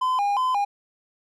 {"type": "tone with vibrato", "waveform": "triangle", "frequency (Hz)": 910, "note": "A#5", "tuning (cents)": -42, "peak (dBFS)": -18, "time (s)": [0.01, 0.65], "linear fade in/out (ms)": 10, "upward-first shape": "square", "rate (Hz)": 2.8, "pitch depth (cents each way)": 200, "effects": []}